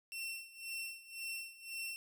sawtooth tone with tremolo, 2706 Hz, E7, 45 cents sharp, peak -36 dBFS, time 0.12-1.96 s, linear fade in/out 0 ms, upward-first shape sine, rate 1.9 Hz, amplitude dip 85%, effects none

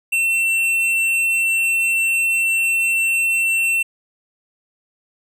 triangle tone with tanh clipping, 2699 Hz, E7, 40 cents sharp, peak -17 dBFS, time 0.12-3.83 s, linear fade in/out 10 ms, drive 14 dB, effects none

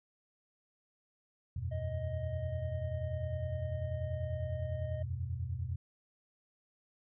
sine chord, E suspended second, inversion none, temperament equal, 82.41 / 92.5 / 123.47 Hz, E2 / F#2 / B2, 0 / 0 / 0 cents, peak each -39 dBFS, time 1.56-5.76 s, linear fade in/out 5 ms
triangle tone with pitch glide, 625 to 618.5 Hz, D#5 to D#5, +8 to -10 cents, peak -39 dBFS, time 1.71-5.03 s, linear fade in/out 10 ms, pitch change -18 cents, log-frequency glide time 1.91-3.35 s
effects resampled to 8000 Hz

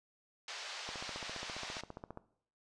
white band-pass noise, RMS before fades -45 dBFS, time 0.48-1.81 s, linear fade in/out 2 ms, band 540 to 5300 Hz, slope 24 dB/octave
click train, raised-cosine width 1 ms, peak -30 dBFS, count 20, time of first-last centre 0.89-2.174 s, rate 14.8 Hz
effects noise-tail reverb RT60 0.6 s tail -17 dB re dry + resampled to 22050 Hz

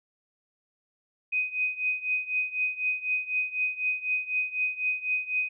sine tone with tremolo, 2504 Hz, D#7, 10 cents sharp, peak -22 dBFS, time 1.32-5.49 s, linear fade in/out 10 ms, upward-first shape triangle, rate 4 Hz, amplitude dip 90%, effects none

